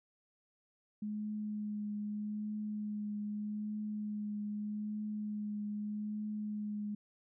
sine tone with vibrato, 210 Hz, G#3, 19 cents sharp, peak -36 dBFS, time 1.02-6.95 s, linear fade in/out 5 ms, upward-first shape triangle, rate 0.81 Hz, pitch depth 18 cents each way, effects none

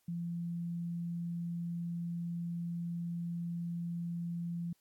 sine tone, 170.9 Hz, F3, 37 cents flat, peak -35 dBFS, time 0.08-4.73 s, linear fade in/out 5 ms, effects white hiss -75 dBFS RMS until 4.8 s + AAC 64 kbps

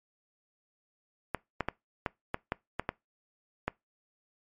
clicks, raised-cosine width 0.5 ms, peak -14 dBFS, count 9, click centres 1.347 / 1.607 / 1.686 / 2.062 / 2.344 / 2.521 / 2.796 / 2.891 / 3.68 s, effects noise-tail reverb RT60 0.2 s tail -23 dB re dry + MP3 64 kbps

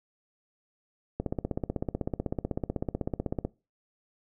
click train, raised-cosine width 2 ms, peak -16 dBFS, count 37, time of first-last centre 1.2-3.45 s, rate 16 Hz, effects noise-tail reverb RT60 0.3 s tail -22 dB re dry

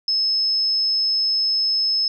sine tone, 5200 Hz, E8, 24 cents flat, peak -17 dBFS, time 0.08-2.08 s, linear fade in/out 2 ms, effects none

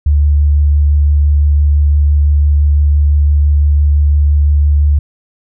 sine tone with vibrato, 73.1 Hz, D2, 7 cents flat, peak -6 dBFS, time 0.06-4.99 s, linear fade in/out 5 ms, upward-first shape triangle, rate 5.9 Hz, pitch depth 14 cents each way, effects none

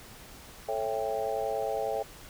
sine chord, A dominant seventh, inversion none, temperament just, 440 / 550 / 660 / 792 Hz, A4 / C#5 / E5 / G5, 0 / -14 / +2 / +18 cents, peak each -34 dBFS, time 0.68-2.03 s, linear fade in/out 10 ms, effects pink hiss -49 dBFS RMS until 2.29 s

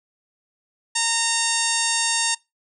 harmonic tone, 920 Hz, A#5, 23 cents flat, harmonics 1 / 2 / 3 / 4 / 5 / 6 / 7 / 8 / 9 / 10, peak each -29 / -29 / -29 / -29 / -29 / -29 / -29 / -29 / -29 / -29 dBFS, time 0.95-2.35 s, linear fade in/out 10 ms, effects noise-tail reverb RT60 0.2 s tail -21 dB re dry

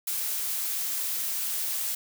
blue noise, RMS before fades -30 dBFS, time 0.07-1.95 s, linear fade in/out 5 ms, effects none

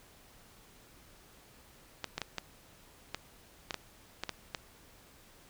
clicks, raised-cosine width 0.2 ms, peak -17 dBFS, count 10, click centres 2.043 / 2.18 / 2.217 / 2.383 / 3.146 / 3.708 / 3.743 / 4.236 / 4.293 / 4.548 s, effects pink hiss -59 dBFS RMS until 5.49 s

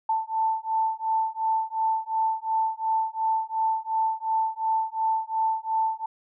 sine beating tone pair, 885 / 887.8 Hz, A5 / A5, +10 / +15 cents, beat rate 2.8 Hz, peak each -26 dBFS, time 0.09-6.06 s, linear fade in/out 5 ms, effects none

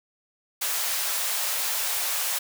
white high-pass noise, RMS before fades -27 dBFS, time 0.61-2.39 s, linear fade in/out 10 ms, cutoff 550 Hz, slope 24 dB/octave, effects none

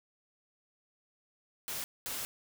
white noise bursts at uneven times, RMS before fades -38 dBFS, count 2, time 1.68-1.84 / 2.06-2.25 s, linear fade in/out 0 ms, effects none

